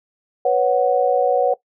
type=chord; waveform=sine; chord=B suspended second; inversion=none; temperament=equal; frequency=493.9 / 554.4 / 740 Hz; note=B4 / C#5 / F#5; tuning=0 / 0 / 0 cents; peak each=-18 dBFS; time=0.45-1.54 s; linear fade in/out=5 ms; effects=noise-tail reverb RT60 0.1 s tail -18 dB re dry